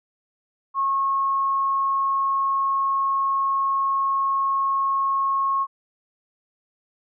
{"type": "tone", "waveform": "sine", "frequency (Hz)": 1090, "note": "C#6", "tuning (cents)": -29, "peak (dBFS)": -19, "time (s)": [0.74, 5.67], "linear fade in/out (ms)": 50, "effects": []}